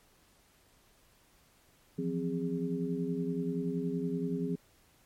sine tone cluster, 166.1 / 176.7 / 261.1 / 410 Hz, E3 / F3 / C4 / G#4, +13 / +21 / -3 / -22 cents, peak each -38 / -35 / -35 / -37 dBFS, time 1.98-4.56 s, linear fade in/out 10 ms, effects pink hiss -65 dBFS RMS until 5.05 s + MP3 64 kbps

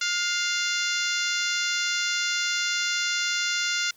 harmonic tone with a mistuned harmonic, 698.5 Hz, F5, in tune, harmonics 2 / 3 / 4 / 5 / 6 / 7 / 8 / 9 / 10, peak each -29 / -31 / -32 / -33 / -34 / -34 / -35 / -36 / -36 dBFS, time 0.01-3.91 s, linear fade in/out 5 ms, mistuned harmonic 2, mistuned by +27 cents, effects white hiss -58 dBFS RMS until 3.96 s

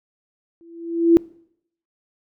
sine tone with exponential growth, 335.6 Hz, E4, 31 cents sharp, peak -6 dBFS, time 0.61-1.17 s, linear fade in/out 0 ms, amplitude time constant 120 ms, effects noise-tail reverb RT60 0.7 s tail -24 dB re dry

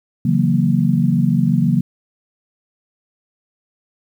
sine chord, F# dominant seventh, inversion second, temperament equal, 138.59 / 164.81 / 185 / 233.1 Hz, C#3 / E3 / F#3 / A#3, 0 / 0 / 0 / 0 cents, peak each -18 dBFS, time 0.25-1.81 s, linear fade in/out 5 ms, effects 8-bit

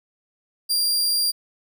sawtooth tone, 4768 Hz, D8, 25 cents sharp, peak -16 dBFS, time 0.69-1.32 s, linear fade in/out 20 ms, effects none

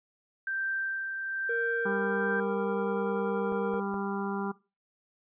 sine tone with tremolo, 1568 Hz, G6, in tune, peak -28 dBFS, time 0.47-2.4 s, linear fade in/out 2 ms, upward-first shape sine, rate 1.1 Hz, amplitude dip 40%
triangle tone, 466.2 Hz, A#4, in tune, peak -28 dBFS, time 1.49-3.8 s, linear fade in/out 5 ms
harmonic tone, 198.3 Hz, G3, 20 cents sharp, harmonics 1 / 2 / 4 / 5 / 6 / 7, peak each -33 / -36 / -39 / -40 / -41 / -41 dBFS, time 1.85-4.52 s, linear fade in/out 10 ms
clicks, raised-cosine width 1 ms, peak -27 dBFS, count 3, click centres 3.523 / 3.74 / 3.942 s
effects noise-tail reverb RT60 0.3 s tail -21 dB re dry + resampled to 8000 Hz

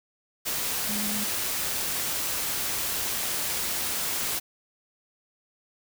sine tone in noise, 209 Hz, G#3, 11 cents sharp, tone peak -32 dBFS, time 0.88-1.25 s, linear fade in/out 20 ms, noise white, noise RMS -29 dBFS, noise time 0.45-4.4 s, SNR -6 dB, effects none

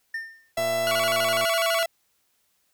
triangle tone with exponential decay, 1808 Hz, A6, 47 cents sharp, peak -24 dBFS, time 0.14-0.52 s, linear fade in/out 5 ms, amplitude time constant 81 ms
45% pulse tone, 666 Hz, E5, 18 cents sharp, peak -23 dBFS, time 0.57-1.86 s, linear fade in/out 5 ms
click train, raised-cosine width 1 ms, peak -23 dBFS, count 102, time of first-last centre 0.58-1.443 s, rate 117 Hz
20% pulse tone with vibrato, 1271 Hz, D#6, 36 cents sharp, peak -20 dBFS, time 0.87-1.83 s, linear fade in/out 0 ms, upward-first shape square, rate 12 Hz, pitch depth 210 cents each way
effects white hiss -69 dBFS RMS until 2.73 s

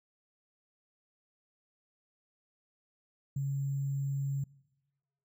sine tone with sample-and-hold, 138.59 Hz, C#3, in tune, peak -30 dBFS, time 3.36-4.44 s, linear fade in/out 5 ms, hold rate 7350 Hz, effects noise-tail reverb RT60 1.0 s tail -23 dB re dry

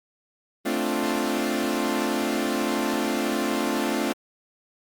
sawtooth chord, D minor seventh, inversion second, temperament equal, 220 / 261.6 / 293.7 / 349.2 Hz, A3 / C4 / D4 / F4, 0 / 0 / 0 / 0 cents, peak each -25 dBFS, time 0.65-4.13 s, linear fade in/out 10 ms, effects Opus 32 kbps

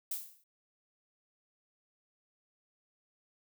violet noise with exponential decay, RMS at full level -33 dBFS, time 0.11-0.44 s, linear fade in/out 5 ms, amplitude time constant 71 ms, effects none

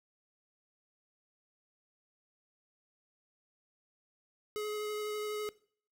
square tone with vibrato, 422.5 Hz, G#4, 30 cents sharp, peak -35 dBFS, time 4.56-5.49 s, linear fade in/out 0 ms, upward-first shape sine, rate 12 Hz, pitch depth 9 cents each way, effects noise-tail reverb RT60 0.5 s tail -20 dB re dry

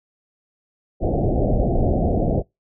pink low-pass noise, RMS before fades -19 dBFS, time 1-2.43 s, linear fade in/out 50 ms, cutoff 750 Hz, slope 96 dB/octave, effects noise-tail reverb RT60 0.2 s tail -26 dB re dry

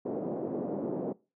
white band-pass noise, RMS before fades -34 dBFS, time 0.05-1.13 s, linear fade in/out 10 ms, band 170 to 520 Hz, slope 24 dB/octave, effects noise-tail reverb RT60 0.3 s tail -22 dB re dry

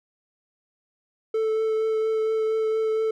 triangle tone with vibrato, 440 Hz, A4, in tune, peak -19 dBFS, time 1.34-3.11 s, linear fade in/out 5 ms, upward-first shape triangle, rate 4.3 Hz, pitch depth 13 cents each way, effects none

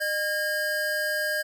square tone pair together, 608.8 / 1624 Hz, D#5 / G#6, -38 / -39 cents, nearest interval octave + perfect fourth, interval 1699 cents, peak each -31 / -27 dBFS, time 0-1.43 s, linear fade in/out 20 ms, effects none

